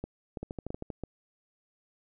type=two click trains; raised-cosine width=2 ms; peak=-22 / -23 dBFS; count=4 / 7; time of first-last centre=0.04-1.037 / 0.43-0.902 s; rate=3.01 / 12.7 Hz; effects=none